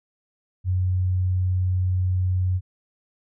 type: tone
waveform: sine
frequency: 91.9 Hz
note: F#2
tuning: 11 cents flat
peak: -19 dBFS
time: 0.64-2.61 s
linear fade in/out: 50 ms
effects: none

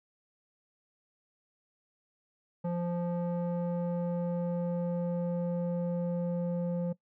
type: tone with low-pass filter sweep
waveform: square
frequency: 173.9 Hz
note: F3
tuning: 7 cents flat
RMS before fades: -32 dBFS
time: 2.64-6.93 s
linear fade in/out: 10 ms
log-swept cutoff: 720 to 480 Hz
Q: 1.8
effects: noise-tail reverb RT60 0.1 s tail -19 dB re dry

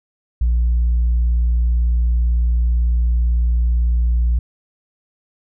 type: tone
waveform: sine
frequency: 59 Hz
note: A#1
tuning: 22 cents sharp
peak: -11 dBFS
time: 0.41-4.39 s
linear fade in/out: 5 ms
effects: tanh soft clip ceiling -11 dBFS

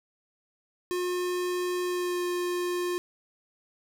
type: tone with pitch glide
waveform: square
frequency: 358.8 to 354.9 Hz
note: F4 to F4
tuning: +47 to +28 cents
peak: -28 dBFS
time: 0.91-2.98 s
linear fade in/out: 0 ms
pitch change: -19 cents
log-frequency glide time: 1.84-2.23 s
effects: none

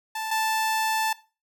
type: tone pair in turn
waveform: sawtooth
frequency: 880 / 880 Hz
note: A5 / A5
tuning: 0 / 0 cents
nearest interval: unison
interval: 0 cents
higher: neither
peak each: -25 / -19 dBFS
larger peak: second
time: 0.15-0.31 / 0.31-1.13 s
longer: second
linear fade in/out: 5 ms
effects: noise-tail reverb RT60 0.3 s tail -17 dB re dry

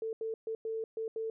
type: tone bursts at uneven times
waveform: sine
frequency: 445.9 Hz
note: A4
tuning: 23 cents sharp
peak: -33 dBFS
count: 6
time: 0.02-0.13 / 0.21-0.34 / 0.47-0.55 / 0.65-0.84 / 0.97-1.08 / 1.16-1.3 s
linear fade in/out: 2 ms
effects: none

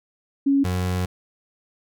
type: tone pair in turn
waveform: sine / 30% pulse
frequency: 277.2 / 91.05 Hz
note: C#4 / F#2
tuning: 0 / -27 cents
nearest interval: octave + perfect fifth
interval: 1927 cents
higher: first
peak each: -15 / -19 dBFS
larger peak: first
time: 0.46-0.64 / 0.64-1.06 s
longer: second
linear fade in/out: 10 ms
effects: none

